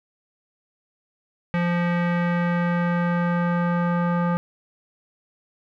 square tone with low-pass filter sweep, 173.7 Hz, F3, 9 cents flat, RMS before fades -22 dBFS, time 1.54-4.37 s, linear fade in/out 0 ms, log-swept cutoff 2100 to 1300 Hz, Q 2.2, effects none

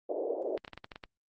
white band-pass noise, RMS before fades -34 dBFS, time 0.09-0.58 s, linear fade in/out 10 ms, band 340 to 630 Hz, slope 48 dB/octave
clicks, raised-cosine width 0.3 ms, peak -26 dBFS, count 9, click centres 0.577 / 0.648 / 0.679 / 0.733 / 0.776 / 0.844 / 0.918 / 0.959 / 1.038 s
effects Opus 32 kbps

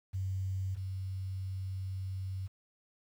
sine tone pair in turn, 95 / 95 Hz, F#2 / F#2, +46 / +46 cents, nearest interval unison, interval 0 cents, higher neither, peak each -32 / -35 dBFS, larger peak first, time 0.13-0.76 / 0.76-2.48 s, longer second, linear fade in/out 20 ms, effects 10-bit

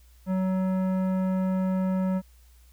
triangle tone with tanh clipping, 187.4 Hz, F#3, 22 cents sharp, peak -25 dBFS, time 0.26-2.22 s, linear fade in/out 50 ms, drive 18 dB, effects added 60 Hz sine -52 dBFS peak until 2.72 s + white hiss -63 dBFS RMS until 2.72 s

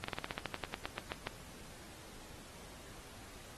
slowing click train, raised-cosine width 0.3 ms, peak -21 dBFS, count 15, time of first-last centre 0.04-1.271 s, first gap 44 ms, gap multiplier 1.1, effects pink hiss -54 dBFS RMS until 3.57 s + AAC 32 kbps

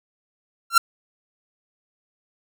45% pulse tone with exponential growth, 1366 Hz, F6, 39 cents flat, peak -7 dBFS, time 0.7-0.78 s, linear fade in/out 5 ms, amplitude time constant 17 ms, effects none

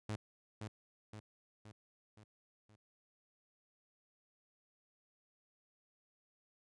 sawtooth tone with echo, 106.9 Hz, A2, 49 cents flat, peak -34 dBFS, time 0.09-0.16 s, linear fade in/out 5 ms, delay 520 ms, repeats 5, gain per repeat -5 dB, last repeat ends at 2.76 s, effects resampled to 22050 Hz

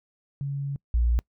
sine tone pair in turn, 140 / 58.86 Hz, C#3 / A#1, +18 / +17 cents, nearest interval octave + minor third, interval 1501 cents, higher first, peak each -27 / -19 dBFS, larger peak second, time 0.41-0.76 / 0.94-1.19 s, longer first, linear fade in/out 0 ms, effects noise-tail reverb RT60 0.1 s tail -25 dB re dry

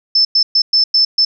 sine tone bursts at uneven times, 5274 Hz, E8, in tune, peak -8 dBFS, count 6, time 0.15-0.25 / 0.35-0.43 / 0.55-0.62 / 0.73-0.84 / 0.94-1.05 / 1.18-1.25 s, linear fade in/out 5 ms, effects none

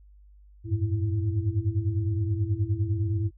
sine tone cluster, 88.9 / 99.5 / 109.1 / 330.6 Hz, F2 / G2 / A2 / E4, +31 / +26 / -14 / +5 cents, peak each -32 / -27 / -29 / -35 dBFS, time 0.64-3.31 s, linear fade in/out 50 ms, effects noise-tail reverb RT60 0.1 s tail -22 dB re dry + added 50 Hz sine -50 dBFS peak until 3.37 s

